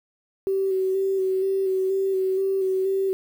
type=tone with vibrato; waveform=sine; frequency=382.4 Hz; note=G4; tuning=43 cents flat; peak=-20 dBFS; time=0.47-3.13 s; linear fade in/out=0 ms; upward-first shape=square; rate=2.1 Hz; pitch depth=20 cents each way; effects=8-bit